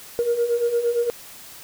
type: beating tone pair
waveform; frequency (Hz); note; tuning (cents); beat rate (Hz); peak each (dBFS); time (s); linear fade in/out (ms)
sine; 467.3 / 476; A#4 / A#4; +4 / +36; 8.7; -24 / -19; 0.19-1.1; 0
effects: tanh soft clip ceiling -13 dBFS + white hiss -42 dBFS RMS until 1.63 s